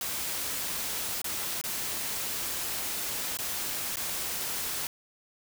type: noise with dropouts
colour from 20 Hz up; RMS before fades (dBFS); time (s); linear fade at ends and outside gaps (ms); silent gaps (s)
white; -33; 0.01-4.87; 1; 1.217-1.243 / 1.614-1.639 / 3.371-3.388 / 3.958-3.969
effects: none